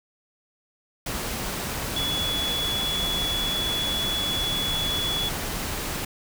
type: tone in noise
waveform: sine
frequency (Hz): 3398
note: G#7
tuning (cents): +39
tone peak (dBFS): -25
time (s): 1.96-5.29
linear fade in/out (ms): 5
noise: pink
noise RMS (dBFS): -30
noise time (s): 1.06-6.05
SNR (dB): +2
effects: none